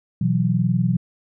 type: chord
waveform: sine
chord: B suspended fourth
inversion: none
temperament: equal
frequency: 123.47 / 164.81 / 185 Hz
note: B2 / E3 / F#3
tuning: 0 / 0 / 0 cents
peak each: -21 dBFS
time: 0.21-0.97 s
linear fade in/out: 5 ms
effects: none